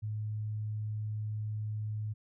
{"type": "tone", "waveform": "sine", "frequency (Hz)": 107, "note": "A2", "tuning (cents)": -48, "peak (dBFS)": -33, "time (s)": [0.02, 2.14], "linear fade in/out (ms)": 20, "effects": []}